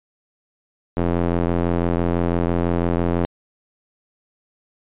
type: tone with band-pass filter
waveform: square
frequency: 43 Hz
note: F1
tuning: 26 cents flat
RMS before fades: -20 dBFS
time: 0.97-3.25 s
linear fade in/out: 0 ms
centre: 380 Hz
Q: 0.69
effects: resampled to 8000 Hz